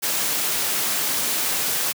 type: noise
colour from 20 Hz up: white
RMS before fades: -23 dBFS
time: 0.02-1.93 s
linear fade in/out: 20 ms
effects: high-pass 150 Hz 12 dB/octave